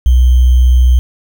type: tone with sample-and-hold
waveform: sine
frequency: 62.4 Hz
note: B1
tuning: 19 cents sharp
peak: -4 dBFS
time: 0.06-0.99 s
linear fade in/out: 0 ms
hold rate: 3150 Hz
effects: none